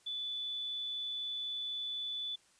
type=tone; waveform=sine; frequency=3476 Hz; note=A7; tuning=22 cents flat; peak=-36 dBFS; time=0.06-2.36 s; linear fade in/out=10 ms; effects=white hiss -67 dBFS RMS until 2.59 s + resampled to 22050 Hz